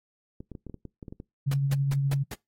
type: clicks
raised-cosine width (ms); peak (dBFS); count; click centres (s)
3; -27; 11; 0.405 / 0.517 / 0.552 / 0.667 / 0.697 / 0.743 / 0.853 / 1.028 / 1.082 / 1.125 / 1.201
type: tone with tremolo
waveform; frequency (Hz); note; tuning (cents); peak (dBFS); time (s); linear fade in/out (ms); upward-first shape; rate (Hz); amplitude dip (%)
sine; 138.59; C#3; 0; -21; 1.46-2.24; 20; triangle; 12; 30
type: noise bursts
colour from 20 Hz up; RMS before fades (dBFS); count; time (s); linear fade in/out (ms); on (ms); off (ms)
pink; -36; 5; 1.51-2.34; 5; 30; 170
effects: noise-tail reverb RT60 0.2 s tail -23 dB re dry + AAC 48 kbps